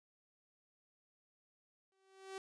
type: tone with exponential growth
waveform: sawtooth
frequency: 384.2 Hz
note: G4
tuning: 35 cents flat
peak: -38 dBFS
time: 1.92-2.38 s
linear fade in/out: 1 ms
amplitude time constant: 100 ms
effects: resampled to 22050 Hz